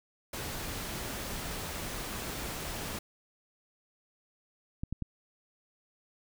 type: noise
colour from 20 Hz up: pink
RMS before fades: -38 dBFS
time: 0.33-2.99 s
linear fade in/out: 5 ms
type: clicks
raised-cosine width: 5 ms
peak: -22 dBFS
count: 3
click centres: 4.835 / 4.926 / 5.023 s
effects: none